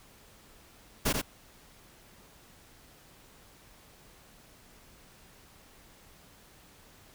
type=noise with echo; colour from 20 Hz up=pink; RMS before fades=-27 dBFS; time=1.05-1.13 s; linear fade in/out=10 ms; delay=87 ms; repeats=1; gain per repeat=-4 dB; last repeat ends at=1.217 s; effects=pink hiss -57 dBFS RMS until 7.14 s